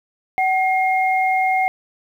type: tone pair together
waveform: sine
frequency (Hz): 755 / 2135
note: F#5 / C7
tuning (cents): +35 / +34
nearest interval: octave + tritone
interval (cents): 1799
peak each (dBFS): -16 / -21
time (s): 0.38-1.68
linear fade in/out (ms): 0
effects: 8-bit